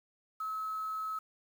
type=tone with quantisation; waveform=sine; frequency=1289 Hz; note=E6; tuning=39 cents flat; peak=-34 dBFS; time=0.4-1.19 s; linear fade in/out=5 ms; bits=9; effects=none